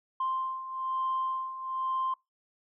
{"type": "beating tone pair", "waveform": "sine", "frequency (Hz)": [1046.5, 1047.6], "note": ["C6", "C6"], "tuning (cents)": [0, 2], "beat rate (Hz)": 1.1, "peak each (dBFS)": [-35, -30], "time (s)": [0.2, 2.14], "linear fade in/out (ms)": 5, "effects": ["noise-tail reverb RT60 0.2 s tail -25 dB re dry", "tanh soft clip ceiling -23 dBFS"]}